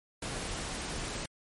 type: noise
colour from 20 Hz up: pink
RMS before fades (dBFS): -37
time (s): 0.22-1.26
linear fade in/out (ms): 5
effects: MP3 48 kbps